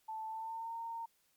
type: tone with pitch glide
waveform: sine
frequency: 880 to 918.4 Hz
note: A5 to A#5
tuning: 0 to -26 cents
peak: -39 dBFS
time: 0.08-1.06 s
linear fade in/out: 10 ms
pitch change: +74 cents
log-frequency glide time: 0.27-0.73 s
effects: white hiss -74 dBFS RMS until 1.36 s + MP3 96 kbps